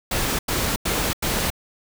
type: noise bursts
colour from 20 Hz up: pink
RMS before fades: -23 dBFS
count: 4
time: 0.11-1.503 s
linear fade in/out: 5 ms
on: 280 ms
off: 91 ms
effects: none